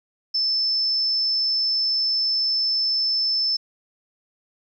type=tone; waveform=sine; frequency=5274 Hz; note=E8; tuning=in tune; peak=-19 dBFS; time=0.34-3.57 s; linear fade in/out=10 ms; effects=10-bit